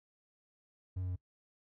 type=tone with pitch steps; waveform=triangle; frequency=92.5 / 91.49 / 90.49 Hz; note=F#2 / F#2 / F#2; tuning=0 / -19 / -38 cents; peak=-33 dBFS; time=0.96-1.161 s; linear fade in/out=10 ms; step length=67 ms; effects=noise-tail reverb RT60 0.1 s tail -20 dB re dry